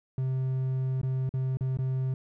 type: tone with dropouts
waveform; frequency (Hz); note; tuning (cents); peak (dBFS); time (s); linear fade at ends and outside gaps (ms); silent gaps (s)
triangle; 130.81; C3; 0; -24; 0.18-2.14; 2; 1.015-1.031 / 1.292-1.339 / 1.571-1.608 / 1.772-1.787
effects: none